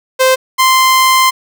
sawtooth tone pair in turn, 520 / 1042.2 Hz, C5 / C6, -11 / -7 cents, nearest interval octave, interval 1204 cents, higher second, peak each -3 dBFS, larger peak neither, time 0.19-0.36 / 0.58-1.31 s, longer second, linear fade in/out 20 ms, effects none

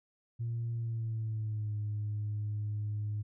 sine tone with pitch glide, 116.54 to 105.03 Hz, A#2 to G#2, 0 to +20 cents, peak -31 dBFS, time 0.39-3.23 s, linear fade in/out 20 ms, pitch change -180 cents, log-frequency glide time 0.74-1.75 s, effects tanh soft clip ceiling -29 dBFS

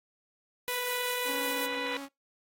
harmonic tone, 493.9 Hz, B4, in tune, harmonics 1 / 2 / 3 / 4 / 5 / 6 / 7 / 8, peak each -36 / -39 / -43 / -39 / -39 / -43 / -46 / -43 dBFS, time 0.68-1.97 s, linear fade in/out 0 ms
blue noise with tremolo, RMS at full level -36 dBFS, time 0.68-1.66 s, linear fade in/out 0 ms, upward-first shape sine, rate 5.4 Hz, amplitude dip 30%
sawtooth tone with vibrato, 277.2 Hz, C#4, in tune, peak -35 dBFS, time 1.25-2.09 s, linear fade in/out 50 ms, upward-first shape triangle, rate 11 Hz, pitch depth 14 cents each way
effects noise-tail reverb RT60 0.2 s tail -23 dB re dry + AAC 48 kbps

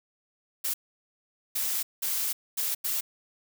blue noise bursts at uneven times, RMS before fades -29 dBFS, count 5, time 0.64-0.74 / 1.55-1.83 / 2.02-2.33 / 2.57-2.75 / 2.84-3.01 s, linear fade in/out 10 ms, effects none

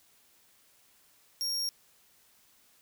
40% pulse tone, 5570 Hz, F8, 5 cents flat, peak -29 dBFS, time 1.41-1.69 s, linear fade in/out 0 ms, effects white hiss -64 dBFS RMS until 2.81 s

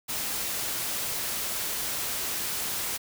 white noise, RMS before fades -31 dBFS, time 0.08-2.98 s, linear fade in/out 20 ms, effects none

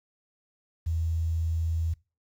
sine tone with quantisation, 82 Hz, E2, 9 cents flat, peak -25 dBFS, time 0.86-1.94 s, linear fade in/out 10 ms, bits 9, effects noise-tail reverb RT60 0.3 s tail -23 dB re dry

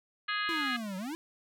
harmonic tone, 415.3 Hz, G#4, in tune, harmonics 3 / 4 / 5 / 6 / 7 / 8 / 9 / 10, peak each -35 / -34 / -39 / -42 / -39 / -45 / -47 / -42 dBFS, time 0.28-0.77 s, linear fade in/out 10 ms
square exponential two-way sweep, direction down then up, 342.5 to 182 to 342.5 Hz, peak -36 dBFS, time 0.49-1.15 s, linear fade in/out 0 ms, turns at 0.97 s
effects none

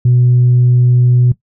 sine tone, 123.47 Hz, B2, in tune, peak -5 dBFS, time 0.05-1.32 s, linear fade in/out 5 ms, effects noise-tail reverb RT60 0.1 s tail -17 dB re dry + tanh soft clip ceiling -3 dBFS

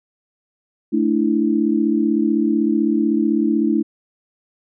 sine chord, A suspended fourth, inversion none, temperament equal, 220 / 293.7 / 329.6 Hz, A3 / D4 / E4, 0 / 0 / 0 cents, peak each -19 dBFS, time 0.92-3.83 s, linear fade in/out 20 ms, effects none

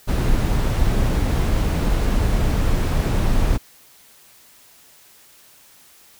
brown noise, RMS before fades -18 dBFS, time 0.07-3.58 s, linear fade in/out 20 ms, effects white hiss -50 dBFS RMS until 6.19 s

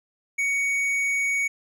sine tone with tanh clipping, 2237 Hz, C#7, 15 cents sharp, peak -23 dBFS, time 0.38-1.48 s, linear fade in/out 10 ms, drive 9 dB, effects none

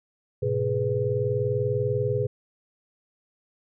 sine tone cluster, 108.2 / 128.3 / 417 / 497.2 Hz, A2 / C3 / G#4 / B4, -29 / -34 / +7 / +12 cents, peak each -29 / -28 / -27 / -28 dBFS, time 0.42-2.27 s, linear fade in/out 10 ms, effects none

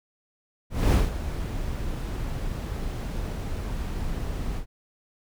brown noise with ADSR envelope, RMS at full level -17 dBFS, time 0.7-4.66 s, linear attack 220 ms, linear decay 180 ms, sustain -13 dB, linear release 96 ms, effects none

